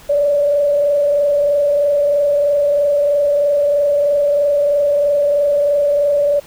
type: tone with frequency modulation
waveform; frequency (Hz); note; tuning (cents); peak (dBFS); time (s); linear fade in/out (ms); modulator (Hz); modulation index
sine; 577; D5; -31; -11; 0.09-6.4; 10; 23.1; 0.51
effects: pink hiss -42 dBFS RMS until 6.46 s